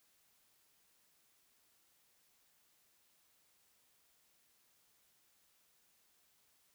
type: silence
effects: white hiss -73 dBFS RMS until 6.74 s